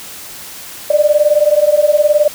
sine beating tone pair, 587.3 / 606.3 Hz, D5 / D#5, 0 / -45 cents, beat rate 19 Hz, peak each -11 dBFS, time 0.9-2.28 s, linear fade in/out 5 ms, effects white hiss -31 dBFS RMS until 2.34 s

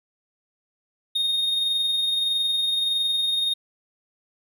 triangle tone with amplitude modulation, 3700 Hz, A#7, 14 cents flat, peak -18 dBFS, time 1.15-3.54 s, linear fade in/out 10 ms, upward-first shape sine, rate 21.6 Hz, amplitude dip 30%, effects none

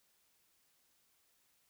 silence, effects white hiss -74 dBFS RMS until 1.69 s

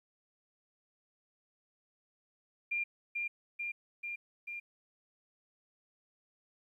sine tone with echo, 2396 Hz, D7, 34 cents sharp, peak -31 dBFS, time 2.71-2.84 s, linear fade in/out 10 ms, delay 440 ms, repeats 4, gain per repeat -2 dB, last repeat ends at 4.6 s, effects 12-bit

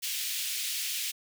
pink high-pass noise, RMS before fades -33 dBFS, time 0.02-1.12 s, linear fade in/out 20 ms, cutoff 2500 Hz, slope 24 dB/octave, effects none

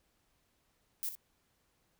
violet noise with echo, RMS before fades -36 dBFS, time 1.03-1.09 s, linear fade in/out 0 ms, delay 62 ms, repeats 1, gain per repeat -10 dB, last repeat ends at 1.152 s, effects pink hiss -75 dBFS RMS until 1.99 s

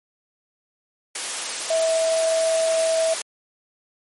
sine tone in noise, 650 Hz, E5, 24 cents flat, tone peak -17 dBFS, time 1.7-3.14 s, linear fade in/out 5 ms, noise white, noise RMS -27 dBFS, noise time 1.15-3.22 s, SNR +7 dB, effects high-pass 400 Hz 12 dB/octave + MP3 48 kbps

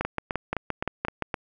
two click trains, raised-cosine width 0.5 ms, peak -12 / -11 dBFS, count 6 / 8, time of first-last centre 0.05-1.342 / 0.01-1.223 s, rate 3.87 / 5.77 Hz, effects none

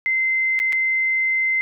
sine tone with dropouts, 2072 Hz, C7, 17 cents flat, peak -17 dBFS, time 0.06-1.61 s, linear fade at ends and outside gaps 0 ms, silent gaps 0.591-0.6 / 0.724-0.729 s, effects none

